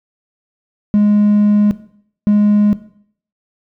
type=tone bursts at uneven times; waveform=triangle; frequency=207.7 Hz; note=G#3; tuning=in tune; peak=-5 dBFS; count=2; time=0.94-1.71 / 2.27-2.73 s; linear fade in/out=0 ms; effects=noise-tail reverb RT60 0.6 s tail -17 dB re dry + tanh soft clip ceiling -3 dBFS